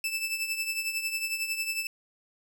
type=tone with tremolo; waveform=sawtooth; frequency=2637 Hz; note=E7; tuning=in tune; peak=-23 dBFS; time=0.04-1.87 s; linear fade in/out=2 ms; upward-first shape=triangle; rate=11 Hz; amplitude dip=70%; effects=none